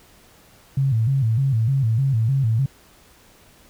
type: tone with vibrato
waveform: sine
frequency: 123.47 Hz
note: B2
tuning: in tune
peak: -16 dBFS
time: 0.77-2.66 s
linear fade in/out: 5 ms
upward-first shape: square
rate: 3.3 Hz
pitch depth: 170 cents each way
effects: pink hiss -52 dBFS RMS until 3.69 s